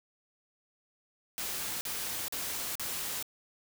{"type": "noise bursts", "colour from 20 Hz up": "white", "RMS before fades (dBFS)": -36, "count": 4, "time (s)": [1.38, 3.226], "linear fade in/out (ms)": 0, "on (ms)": 430, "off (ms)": 42, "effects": []}